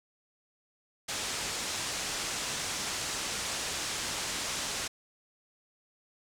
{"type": "low-pass noise", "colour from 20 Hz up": "white", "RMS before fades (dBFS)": -35, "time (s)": [1.08, 4.88], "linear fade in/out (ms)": 10, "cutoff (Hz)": 8100, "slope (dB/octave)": 24, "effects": []}